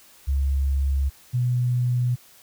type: tone pair in turn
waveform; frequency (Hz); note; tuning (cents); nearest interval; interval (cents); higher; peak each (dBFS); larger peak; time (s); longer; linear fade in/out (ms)
sine; 68.6 / 123.37; C#2 / B2; -17 / -1; minor seventh; 1016; second; -19; neither; 0.27-1.1 / 1.33-2.16; neither; 20
effects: white hiss -52 dBFS RMS until 2.42 s

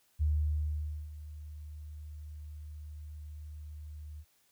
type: tone with ADSR envelope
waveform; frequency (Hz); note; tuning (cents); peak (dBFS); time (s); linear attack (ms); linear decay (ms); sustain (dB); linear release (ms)
sine; 75.6; D#2; -49; -25; 0.19-4.25; 29; 870; -17; 56
effects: white hiss -70 dBFS RMS until 4.51 s

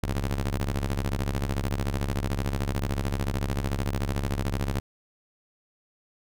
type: ring-modulated tone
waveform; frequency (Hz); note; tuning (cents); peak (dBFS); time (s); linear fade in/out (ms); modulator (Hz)
sawtooth; 69.3; C#2; 0; -19; 0.03-4.8; 5; 27.9
effects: none

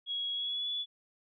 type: tone with pitch glide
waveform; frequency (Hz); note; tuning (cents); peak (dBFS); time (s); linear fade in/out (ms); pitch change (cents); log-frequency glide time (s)
sine; 3322 to 3429; G#7 to A7; 0 to -45; -32; 0.06-0.86; 50; +55; 0.33-0.69
effects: none

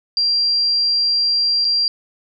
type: tone with dropouts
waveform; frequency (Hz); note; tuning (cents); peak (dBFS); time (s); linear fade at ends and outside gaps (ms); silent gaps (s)
sine; 4745; D8; +17; -14; 0.17-1.88; 1; 1.646-1.65
effects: none

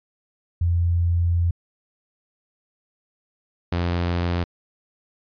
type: tone pair in turn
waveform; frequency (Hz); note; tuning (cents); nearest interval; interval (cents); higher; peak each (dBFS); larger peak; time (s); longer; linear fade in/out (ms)
sine / sawtooth; 85.9 / 87; F2 / F2; -28 / -6; unison; 22; second; -17; neither; 0.61-1.51 / 3.72-4.44; first; 5
effects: resampled to 11025 Hz

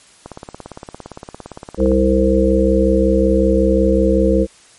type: click train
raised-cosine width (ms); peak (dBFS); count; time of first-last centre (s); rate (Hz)
1; -16; 30; 0.26-1.917; 17.5
type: harmonic tone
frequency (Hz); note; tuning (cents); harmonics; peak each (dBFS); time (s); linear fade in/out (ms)
65.41; C2; 0; 1 / 3 / 5 / 7 / 8; -17 / -17 / -17 / -17 / -17; 1.77-4.47; 50
effects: white hiss -47 dBFS RMS until 4.78 s + MP3 48 kbps

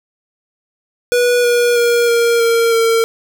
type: tone with pitch steps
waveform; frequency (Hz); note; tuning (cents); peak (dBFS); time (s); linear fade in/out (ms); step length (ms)
square; 487.3 / 480.9 / 474.5 / 468.3 / 462.1 / 456; B4 / B4 / A#4 / A#4 / A#4 / A#4; -23 / -46 / +31 / +8 / -15 / -38; -11; 1.12-3.04; 0; 320
effects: none

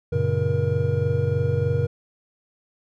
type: tone cluster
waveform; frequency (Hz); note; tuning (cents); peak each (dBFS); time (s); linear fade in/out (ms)
triangle; 95.2 / 118.4 / 141.7 / 474; F#2 / A#2 / C#3 / A#4; +50 / +27 / +38 / +29; -23; 0.12-1.87; 10
effects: none

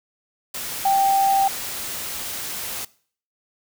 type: tone in noise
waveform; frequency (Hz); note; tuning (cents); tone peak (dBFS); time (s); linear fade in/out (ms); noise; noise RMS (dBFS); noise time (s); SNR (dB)
sine; 784; G5; 0; -15; 0.85-1.48; 5; white; -30; 0.54-2.85; +12
effects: noise-tail reverb RT60 0.5 s tail -21 dB re dry

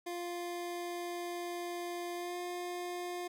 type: tone with pitch glide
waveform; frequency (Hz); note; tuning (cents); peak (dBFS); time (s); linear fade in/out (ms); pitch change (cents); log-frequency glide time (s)
25% pulse; 349.2 to 354.3; F4 to F4; 0 to +25; -34; 0.06-3.28; 10; +25; 2.15-2.37
effects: none

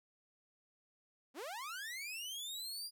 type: linear sweep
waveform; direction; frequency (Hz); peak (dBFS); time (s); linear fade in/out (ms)
sawtooth; up; 227.9 to 4892; -39; 1.34-2.91; 50
effects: none

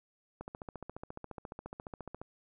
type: click train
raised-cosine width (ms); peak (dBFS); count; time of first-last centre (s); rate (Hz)
1; -28; 27; 0.41-2.216; 14.4
effects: none

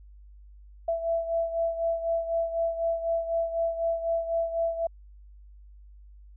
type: beating tone pair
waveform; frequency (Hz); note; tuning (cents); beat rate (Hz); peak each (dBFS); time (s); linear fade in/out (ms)
sine; 665 / 669; E5 / E5; +15 / +25; 4; -26 / -32; 0.88-4.87; 5
effects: added 50 Hz sine -47 dBFS peak until 6.36 s

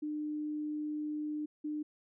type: tone bursts at uneven times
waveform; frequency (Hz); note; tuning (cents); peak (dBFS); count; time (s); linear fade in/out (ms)
sine; 301.3; D4; +44; -34; 2; 0.02-1.46 / 1.64-1.83; 10
effects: none

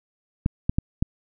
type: clicks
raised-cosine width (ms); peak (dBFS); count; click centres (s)
5; -8; 4; 0.461 / 0.695 / 0.785 / 1.025
effects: none

